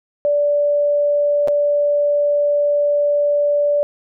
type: tone with dropouts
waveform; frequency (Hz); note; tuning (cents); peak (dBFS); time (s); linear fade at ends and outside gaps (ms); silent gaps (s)
sine; 582; D5; -16; -13; 0.25-3.83; 0; 1.475-1.483
effects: none